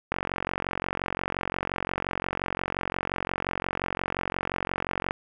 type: click train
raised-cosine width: 0.5 ms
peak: -12 dBFS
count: 229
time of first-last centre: 0.12-5.109 s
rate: 45.7 Hz
effects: none